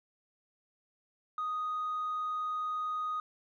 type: tone with tanh clipping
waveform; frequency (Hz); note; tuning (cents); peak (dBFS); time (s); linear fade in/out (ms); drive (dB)
triangle; 1244.5; D#6; 0; -32; 1.38-3.2; 2; 5
effects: none